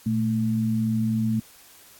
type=tone pair together; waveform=sine; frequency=116.81 / 220.5 Hz; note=A#2 / A3; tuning=+4 / +4 cents; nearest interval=major seventh; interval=1100 cents; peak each=-26 / -22 dBFS; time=0.06-1.4 s; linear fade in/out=5 ms; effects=white hiss -51 dBFS RMS until 1.99 s + AAC 64 kbps